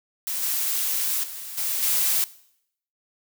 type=noise with level steps; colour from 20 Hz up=blue; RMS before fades=-28 / -25 / -36 / -26 / -22 dBFS; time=0.27-2.24 s; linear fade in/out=0 ms; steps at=0.42 / 1.23 / 1.57 / 1.82 s; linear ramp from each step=10 ms; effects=noise-tail reverb RT60 0.7 s tail -19 dB re dry